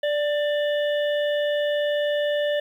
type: harmonic tone with a mistuned harmonic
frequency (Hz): 587.3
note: D5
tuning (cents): 0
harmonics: 1 / 3 / 5 / 6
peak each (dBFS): -21 / -31 / -35 / -37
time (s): 0.03-2.6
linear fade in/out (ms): 5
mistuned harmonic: 3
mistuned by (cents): +17
effects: 9-bit